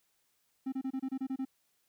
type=tone bursts; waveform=triangle; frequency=264.5 Hz; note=C4; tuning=19 cents sharp; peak=-30 dBFS; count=9; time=0.66-1.452 s; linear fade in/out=10 ms; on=64 ms; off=27 ms; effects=white hiss -75 dBFS RMS until 1.88 s